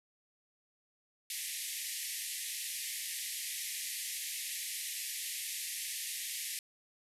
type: band-pass noise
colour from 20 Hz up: white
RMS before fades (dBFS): -40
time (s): 1.3-6.59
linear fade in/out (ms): 2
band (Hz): 1800 to 13000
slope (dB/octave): 96
effects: none